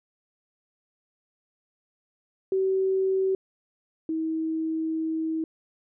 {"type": "tone pair in turn", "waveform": "sine", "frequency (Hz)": [381.6, 320.2], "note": ["G4", "D#4"], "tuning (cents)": [-47, 50], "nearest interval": "minor third", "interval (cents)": 303, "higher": "first", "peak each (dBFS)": [-21, -25], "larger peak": "first", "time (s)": [[2.52, 3.35], [4.09, 5.44]], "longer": "second", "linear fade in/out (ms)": 2, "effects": []}